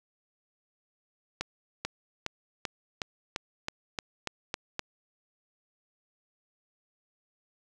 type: accelerating click train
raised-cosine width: 0.2 ms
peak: -14 dBFS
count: 11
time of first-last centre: 1.41-4.793 s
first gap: 440 ms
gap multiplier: 0.94
effects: none